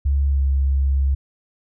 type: tone with pitch glide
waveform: sine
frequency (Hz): 69.7 to 68.15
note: C#2 to C#2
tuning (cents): +10 to -29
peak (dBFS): -15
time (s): 0.05-1.15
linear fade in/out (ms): 10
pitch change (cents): -39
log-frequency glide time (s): 0.29-0.42
effects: none